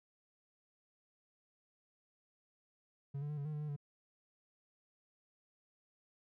triangle tone with pitch steps, 139.8 / 146.6 / 149.9 / 141.8 / 153 / 149 / 150.7 / 144 Hz, C#3 / D3 / D3 / C#3 / D#3 / D3 / D3 / D3, +15 / -3 / +36 / +40 / -29 / +25 / +45 / -34 cents, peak -36 dBFS, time 3.14-3.764 s, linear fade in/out 10 ms, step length 78 ms, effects none

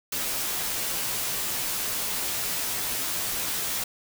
white noise with comb filter, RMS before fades -29 dBFS, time 0.12-3.84 s, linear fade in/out 5 ms, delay 13 ms, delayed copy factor -0.6, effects none

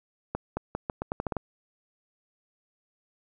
accelerating click train, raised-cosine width 1 ms, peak -15 dBFS, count 10, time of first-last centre 0.35-1.367 s, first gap 220 ms, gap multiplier 0.82, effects none

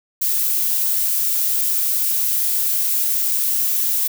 violet noise, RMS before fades -19 dBFS, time 0.21-4.08 s, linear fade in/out 10 ms, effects none

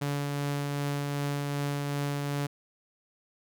sawtooth tone with tremolo, 143.1 Hz, D3, 45 cents flat, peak -24 dBFS, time 0.01-2.47 s, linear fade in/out 10 ms, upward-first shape triangle, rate 2.6 Hz, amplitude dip 25%, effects none

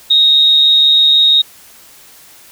sine tone with amplitude modulation, 3742 Hz, A#7, 6 cents sharp, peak -4 dBFS, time 0.1-1.42 s, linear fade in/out 10 ms, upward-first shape sine, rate 146 Hz, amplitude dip 40%, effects white hiss -41 dBFS RMS until 2.51 s

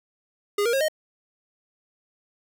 square tone with pitch steps, 409.4 / 470.3 / 540.2 / 620.5 Hz, G#4 / A#4 / C#5 / D#5, -25 / +15 / -45 / -5 cents, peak -21 dBFS, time 0.58-0.884 s, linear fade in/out 5 ms, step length 76 ms, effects 10-bit

